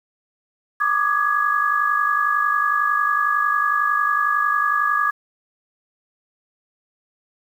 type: tone cluster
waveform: sine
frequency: 1164 / 1215 / 1671 Hz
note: D6 / D#6 / G#6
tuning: -16 / -42 / +10 cents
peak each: -21 dBFS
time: 0.8-5.11 s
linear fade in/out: 10 ms
effects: 8-bit